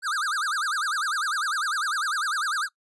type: tone with vibrato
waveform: square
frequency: 1396.9 Hz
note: F6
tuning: in tune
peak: -25 dBFS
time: 0.02-2.69 s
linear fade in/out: 50 ms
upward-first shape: sine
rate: 10 Hz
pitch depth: 280 cents each way
effects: noise-tail reverb RT60 0.1 s tail -21 dB re dry + resampled to 24000 Hz